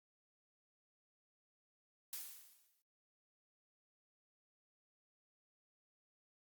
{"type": "noise with exponential decay", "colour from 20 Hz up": "blue", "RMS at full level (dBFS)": -43, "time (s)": [2.13, 2.82], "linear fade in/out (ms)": 0, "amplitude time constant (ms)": 150, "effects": ["Opus 48 kbps"]}